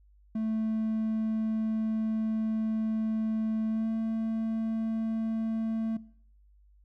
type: tone with pitch glide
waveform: triangle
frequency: 220 to 223.3 Hz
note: A3 to A3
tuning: 0 to +26 cents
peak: -26 dBFS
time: 0.35-5.97 s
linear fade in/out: 5 ms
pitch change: +26 cents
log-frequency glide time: 3.69-3.88 s
effects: noise-tail reverb RT60 0.6 s tail -20 dB re dry + added 50 Hz sine -57 dBFS peak until 6.84 s